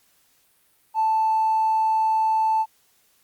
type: tone with tanh clipping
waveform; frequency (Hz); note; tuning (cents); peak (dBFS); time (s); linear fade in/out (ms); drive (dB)
triangle; 880; A5; 0; -17; 0.94-2.66; 50; 1
effects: white hiss -62 dBFS RMS until 3.23 s + Opus 48 kbps